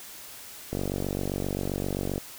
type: click train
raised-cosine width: 2 ms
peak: -16 dBFS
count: 70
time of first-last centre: 0.73-2.18 s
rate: 47.6 Hz
effects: white hiss -44 dBFS RMS until 2.38 s